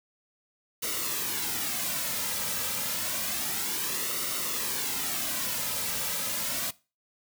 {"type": "noise with flanger", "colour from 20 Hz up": "white", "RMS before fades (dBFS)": -31, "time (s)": [0.82, 6.71], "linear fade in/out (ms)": 10, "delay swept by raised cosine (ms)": [1.2, 2.8], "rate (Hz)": 0.29, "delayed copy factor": -0.6, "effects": ["noise-tail reverb RT60 0.3 s tail -20 dB re dry"]}